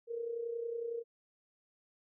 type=tone with amplitude modulation; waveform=sine; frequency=466.2 Hz; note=A#4; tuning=in tune; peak=-33 dBFS; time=0.07-1.04 s; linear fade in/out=50 ms; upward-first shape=sine; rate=30.9 Hz; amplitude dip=60%; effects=none